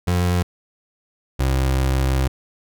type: tone pair in turn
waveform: 30% pulse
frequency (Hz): 89 / 66.01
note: F2 / C2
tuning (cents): +33 / +16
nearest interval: perfect fourth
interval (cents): 517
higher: first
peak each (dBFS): -14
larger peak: neither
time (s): 0.07-0.43 / 1.39-2.28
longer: second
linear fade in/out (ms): 10
effects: none